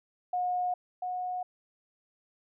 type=tone pair in turn; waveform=sine; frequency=722 / 728.3 Hz; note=F#5 / F#5; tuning=-43 / -28 cents; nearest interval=unison; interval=15 cents; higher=second; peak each=-27 / -31 dBFS; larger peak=first; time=0.33-0.74 / 1.02-1.43 s; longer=neither; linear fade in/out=5 ms; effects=none